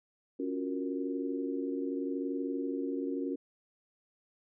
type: chord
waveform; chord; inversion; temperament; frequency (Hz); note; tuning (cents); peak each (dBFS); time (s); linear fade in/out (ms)
sine; Gb major seventh; second; equal; 277.2 / 349.2 / 370 / 466.2; Db4 / F4 / Gb4 / Bb4; 0 / 0 / 0 / 0; -34 / -40 / -39 / -40; 0.39-3.36; 10
effects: none